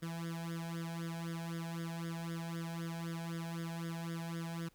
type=tone with flanger; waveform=sawtooth; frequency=166.7 Hz; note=E3; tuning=20 cents sharp; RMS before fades=-41 dBFS; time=0.02-4.69 s; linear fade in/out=10 ms; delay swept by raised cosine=0.58 to 1.27 ms; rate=3.9 Hz; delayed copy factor=+1; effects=pink hiss -70 dBFS RMS until 4.74 s